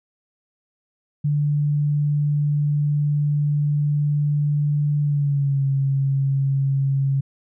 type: tone with pitch glide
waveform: sine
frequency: 146.83 to 137 Hz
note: D3 to C#3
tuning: 0 to -20 cents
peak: -17 dBFS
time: 1.24-7.21 s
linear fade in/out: 10 ms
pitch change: -120 cents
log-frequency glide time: 5.01-5.65 s
effects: none